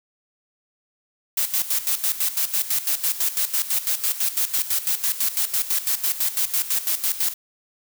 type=noise with tremolo; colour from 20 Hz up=blue; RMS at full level=-21 dBFS; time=1.37-7.34 s; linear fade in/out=5 ms; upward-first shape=square; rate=6 Hz; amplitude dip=75%; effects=none